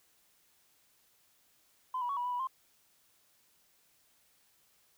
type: tone with pitch steps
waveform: sine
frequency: 1020 / 972 / 1118 / 973 / 988 / 978 / 1052 Hz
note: C6 / B5 / C#6 / B5 / B5 / B5 / C6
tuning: -44 / -28 / +14 / -26 / 0 / -17 / +9 cents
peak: -31 dBFS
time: 1.94-2.472 s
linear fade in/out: 5 ms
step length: 76 ms
effects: tanh soft clip ceiling -27 dBFS + white hiss -69 dBFS RMS until 4.97 s